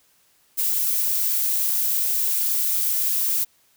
violet noise, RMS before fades -22 dBFS, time 0.57-3.45 s, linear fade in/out 20 ms, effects white hiss -61 dBFS RMS until 3.76 s

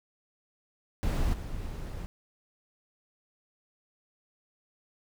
brown noise with level steps, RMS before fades -27 / -37 dBFS, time 1.03-2.06 s, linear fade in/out 0 ms, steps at 1.33 s, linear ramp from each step 10 ms, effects none

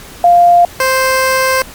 sine / 15% pulse tone pair in turn, 698.5 / 523.3 Hz, F5 / C5, 0 / 0 cents, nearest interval perfect fourth, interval 500 cents, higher first, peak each -3 dBFS, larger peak neither, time 0.24-0.65 / 0.8-1.62 s, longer second, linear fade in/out 2 ms, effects pink hiss -33 dBFS RMS until 1.74 s + MP3 96 kbps

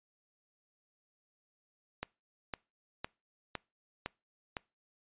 click train, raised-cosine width 0.3 ms, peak -20 dBFS, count 6, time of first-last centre 2.03-4.568 s, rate 1.97 Hz, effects noise-tail reverb RT60 0.3 s tail -25 dB re dry + resampled to 8000 Hz

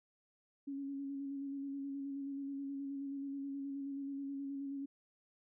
sine tone with vibrato, 277.2 Hz, C#4, in tune, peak -39 dBFS, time 0.67-4.86 s, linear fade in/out 10 ms, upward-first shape square, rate 9.4 Hz, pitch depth 19 cents each way, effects none

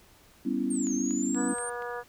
sine chord, C# half-diminished seventh, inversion second, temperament equal, 196 / 246.9 / 277.2 / 329.6 Hz, G3 / B3 / C#4 / E4, 0 / 0 / 0 / 0 cents, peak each -35 / -30 / -30 / -34 dBFS, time 0.45-1.54 s, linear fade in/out 10 ms
sine exponential two-way sweep, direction down then up, 8900 to 6272 to 8900 Hz, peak -34 dBFS, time 0.7-1.7 s, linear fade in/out 10 ms, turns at 0.93 s
click train, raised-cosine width 0.3 ms, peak -31 dBFS, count 5, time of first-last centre 0.87-1.822 s, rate 4.2 Hz
harmonic tone, 241.5 Hz, B3, 39 cents flat, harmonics 2 / 3 / 4 / 5 / 6 / 7, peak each -36 / -41 / -41 / -42 / -43 / -42 dBFS, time 1.34-2.04 s, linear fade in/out 50 ms
effects pink hiss -58 dBFS RMS until 2.08 s

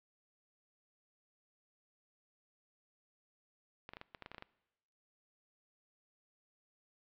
clicks, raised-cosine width 0.3 ms, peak -30 dBFS, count 11, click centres 3.891 / 3.935 / 3.969 / 4.014 / 4.148 / 4.223 / 4.261 / 4.316 / 4.346 / 4.382 / 4.424 s, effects noise-tail reverb RT60 1.0 s tail -22 dB re dry + low-pass 4000 Hz 12 dB/octave

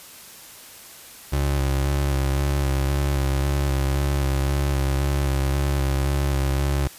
30% pulse tone with vibrato, 69 Hz, C#2, 7 cents flat, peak -17 dBFS, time 1.32-6.88 s, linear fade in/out 10 ms, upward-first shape square, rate 1.9 Hz, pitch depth 28 cents each way, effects white hiss -43 dBFS RMS until 6.98 s + resampled to 32000 Hz

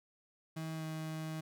35% pulse tone with pitch glide, 160 to 158.07 Hz, D#3 to D#3, +49 to +28 cents, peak -37 dBFS, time 0.56-1.41 s, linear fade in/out 10 ms, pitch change -21 cents, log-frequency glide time 0.75-0.84 s, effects none

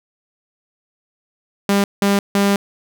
sawtooth tone bursts at uneven times, 200 Hz, G3, 35 cents sharp, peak -9 dBFS, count 3, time 1.69-1.84 / 2.02-2.19 / 2.35-2.56 s, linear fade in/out 2 ms, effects none

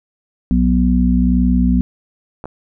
harmonic tone, 61.74 Hz, B1, in tune, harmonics 1 / 3 / 4, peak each -15 / -15 / -15 dBFS, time 0.51-1.81 s, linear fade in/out 0 ms
clicks, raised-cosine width 1 ms, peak -15 dBFS, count 2, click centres 2.441 / 2.456 s
effects none

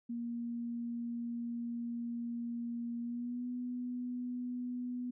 sine tone with pitch glide, 236 to 246.9 Hz, A#3 to B3, +22 to 0 cents, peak -36 dBFS, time 0.09-5.11 s, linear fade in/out 10 ms, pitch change +78 cents, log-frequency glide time 3-3.48 s, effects none

